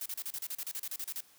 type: noise bursts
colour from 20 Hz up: blue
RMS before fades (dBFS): -38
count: 15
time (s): 0.01-1.206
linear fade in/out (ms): 2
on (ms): 48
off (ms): 34
effects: white hiss -62 dBFS RMS until 1.38 s + high-pass 80 Hz 12 dB/octave